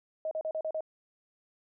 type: tone bursts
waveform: sine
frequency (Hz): 630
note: D#5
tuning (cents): +21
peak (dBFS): -30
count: 6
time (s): 0.25-0.807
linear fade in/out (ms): 2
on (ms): 62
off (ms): 37
effects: none